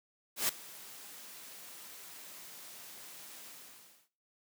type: noise with ADSR envelope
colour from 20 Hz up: white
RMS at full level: -29 dBFS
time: 0.36-4.09 s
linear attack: 130 ms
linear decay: 4 ms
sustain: -21 dB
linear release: 630 ms
effects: noise-tail reverb RT60 0.4 s tail -17 dB re dry + high-pass 150 Hz 12 dB/octave